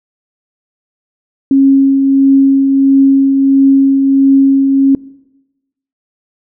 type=tone with tremolo; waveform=sine; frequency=272.3 Hz; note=C#4; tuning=31 cents flat; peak=-3 dBFS; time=1.51-4.95 s; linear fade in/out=2 ms; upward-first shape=triangle; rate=1.5 Hz; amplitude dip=40%; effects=noise-tail reverb RT60 1.0 s tail -22 dB re dry